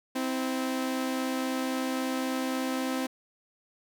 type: tone pair together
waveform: sawtooth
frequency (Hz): 260 / 323.7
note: C4 / E4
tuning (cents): -11 / -31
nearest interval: major third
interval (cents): 380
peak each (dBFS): -25 / -32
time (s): 0.15-3.07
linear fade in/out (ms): 10
effects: none